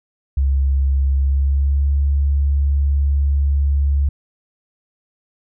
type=tone with pitch glide; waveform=sine; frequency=68.1 to 70.38 Hz; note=C#2 to C#2; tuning=-30 to +27 cents; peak=-13 dBFS; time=0.37-4.09 s; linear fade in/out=5 ms; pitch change=+57 cents; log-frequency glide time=1.17-1.9 s; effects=none